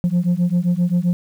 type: beating tone pair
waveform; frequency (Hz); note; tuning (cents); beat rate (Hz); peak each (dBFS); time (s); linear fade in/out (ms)
sine; 172.4 / 180; F3 / F#3; -22 / -47; 7.6; -16; 0.04-1.13; 0
effects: tanh soft clip ceiling -12 dBFS + 8-bit